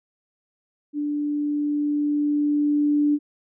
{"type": "tone with level ramp", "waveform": "sine", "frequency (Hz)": 293.7, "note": "D4", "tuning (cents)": 0, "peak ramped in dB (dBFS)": [-23, -16], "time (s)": [0.93, 3.19], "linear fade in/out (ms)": 50, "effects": []}